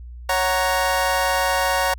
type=chord; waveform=25% pulse; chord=F# major; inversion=second; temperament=equal; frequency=554.4 / 740 / 932.3 Hz; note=C#5 / F#5 / A#5; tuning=0 / 0 / 0 cents; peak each=-19 dBFS; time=0.29-1.94 s; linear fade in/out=5 ms; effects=added 60 Hz sine -34 dBFS peak until 1.98 s